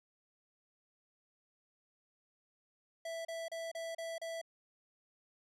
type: tone bursts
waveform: square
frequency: 660 Hz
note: E5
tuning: 2 cents sharp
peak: -40 dBFS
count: 6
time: 3.05-4.415 s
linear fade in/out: 5 ms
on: 200 ms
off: 33 ms
effects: low-pass 11000 Hz 12 dB/octave